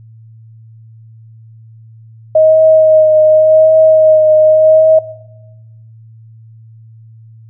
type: tone with vibrato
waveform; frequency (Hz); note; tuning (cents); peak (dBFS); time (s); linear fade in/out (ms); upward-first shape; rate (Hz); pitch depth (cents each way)
sine; 627; D#5; +13; -4; 2.35-4.99; 5; triangle; 0.88; 22
effects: noise-tail reverb RT60 1.0 s tail -17 dB re dry + added 112 Hz sine -35 dBFS peak until 7.49 s